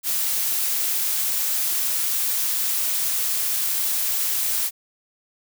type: noise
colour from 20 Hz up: blue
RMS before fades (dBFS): -23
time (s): 0.03-4.71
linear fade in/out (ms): 50
effects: none